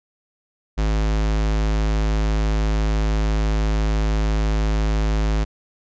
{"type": "tone", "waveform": "square", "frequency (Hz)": 53, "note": "G#1", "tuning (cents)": 36, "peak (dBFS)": -18, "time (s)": [0.77, 5.45], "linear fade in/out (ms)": 20, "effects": ["resampled to 16000 Hz"]}